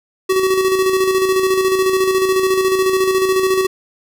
square tone with tremolo, 378 Hz, F#4, 37 cents sharp, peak -12 dBFS, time 0.29-3.67 s, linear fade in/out 10 ms, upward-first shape square, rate 14 Hz, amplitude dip 40%, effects none

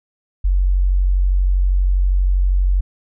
sine tone, 46.25 Hz, F#1, in tune, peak -12 dBFS, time 0.44-2.81 s, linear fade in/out 10 ms, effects none

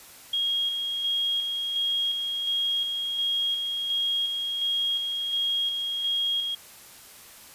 sine tone with tremolo, 3269 Hz, G#7, 28 cents flat, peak -23 dBFS, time 0.33-6.55 s, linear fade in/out 5 ms, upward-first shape square, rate 1.4 Hz, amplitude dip 35%, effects white hiss -48 dBFS RMS until 7.54 s + resampled to 32000 Hz

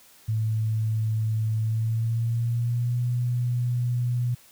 sine tone with pitch glide, 110 to 122.05 Hz, A2 to B2, 0 to -20 cents, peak -22 dBFS, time 0.28-4.35 s, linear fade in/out 10 ms, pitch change +180 cents, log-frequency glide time 1.58-3 s, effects white hiss -54 dBFS RMS until 4.51 s

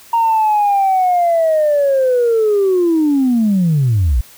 sine linear sweep, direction down, 932.3 to 52 Hz, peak -9 dBFS, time 0.13-4.21 s, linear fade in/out 5 ms, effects tanh soft clip ceiling -7 dBFS + white hiss -42 dBFS RMS until 4.37 s

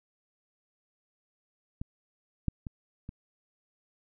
clicks, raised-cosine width 5 ms, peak -23 / -15 / -25 / -27 dBFS, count 4, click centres 1.815 / 2.483 / 2.668 / 3.091 s, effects none

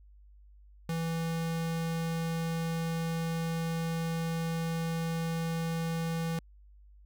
square tone, 164.81 Hz, E3, in tune, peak -31 dBFS, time 0.89-6.39 s, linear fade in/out 2 ms, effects added 50 Hz sine -53 dBFS peak until 7.05 s

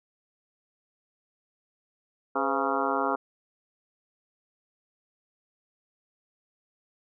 harmonic tone with a mistuned harmonic, 137.5 Hz, C#3, 14 cents flat, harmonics 2 / 3 / 4 / 5 / 6 / 7 / 8 / 9 / 10, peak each -33 / -33 / -33 / -33 / -33 / -33 / -33 / -33 / -33 dBFS, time 2.35-3.16 s, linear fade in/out 10 ms, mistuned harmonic 4, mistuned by -110 cents, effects none

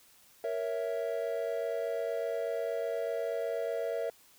triangle chord, A# diminished, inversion none, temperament equal, 466.2 / 554.4 / 659.3 Hz, A#4 / C#5 / E5, 0 / 0 / 0 cents, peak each -33 / -35 / -33 dBFS, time 0.44-4.1 s, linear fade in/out 2 ms, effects white hiss -61 dBFS RMS until 4.38 s

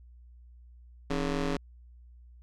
20% pulse ring-modulated tone, 145.9 Hz, D3, 11 cents flat, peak -20 dBFS, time 1.1-1.57 s, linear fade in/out 5 ms, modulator 124 Hz, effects added 60 Hz sine -50 dBFS peak until 2.42 s + low-pass 6000 Hz 12 dB/octave

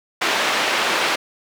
white band-pass noise, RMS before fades -20 dBFS, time 0.21-1.16 s, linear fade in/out 10 ms, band 330 to 2800 Hz, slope 12 dB/octave, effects none

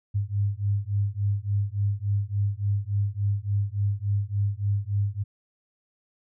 sine beating tone pair, 99.6 / 103.1 Hz, G2 / G#2, +28 / -12 cents, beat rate 3.5 Hz, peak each -26 dBFS, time 0.14-5.24 s, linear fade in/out 20 ms, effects none

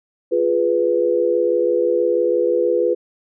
sine chord, F diminished, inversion none, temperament equal, 349.2 / 415.3 / 493.9 Hz, F4 / Ab4 / Cb5, 0 / 0 / 0 cents, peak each -20 / -21 / -17 dBFS, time 0.31-2.95 s, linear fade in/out 20 ms, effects none

